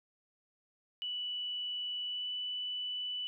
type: tone with pitch glide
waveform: sine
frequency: 2960 to 2979 Hz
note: F#7 to F#7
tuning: 0 to +11 cents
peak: -35 dBFS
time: 1.02-3.27 s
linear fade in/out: 0 ms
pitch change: +11 cents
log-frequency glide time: 2.06-2.3 s
effects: none